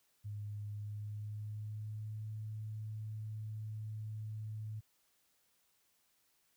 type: tone with pitch glide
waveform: sine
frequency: 103.83 to 108.11 Hz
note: G#2 to A2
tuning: 0 to -30 cents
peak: -40 dBFS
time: 0.24-4.81 s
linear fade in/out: 20 ms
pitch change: +70 cents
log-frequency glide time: 0.71-2.26 s
effects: white hiss -75 dBFS RMS until 6.56 s